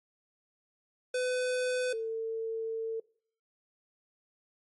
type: tone pair in turn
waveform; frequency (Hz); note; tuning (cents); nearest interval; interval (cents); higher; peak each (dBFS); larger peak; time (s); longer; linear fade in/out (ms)
square / sine; 503 / 449.1; B4 / A4; +32 / +35; major second; 197; first; -29 / -31; first; 1.14-1.93 / 1.93-3; second; 5
effects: noise-tail reverb RT60 0.5 s tail -22 dB re dry + MP3 48 kbps